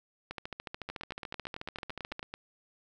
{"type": "two click trains", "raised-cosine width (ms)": 0.3, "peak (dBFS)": [-23, -22], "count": [14, 27], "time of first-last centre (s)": [[0.9, 2.34], [0.31, 2.194]], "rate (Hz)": [9.03, 13.8], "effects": []}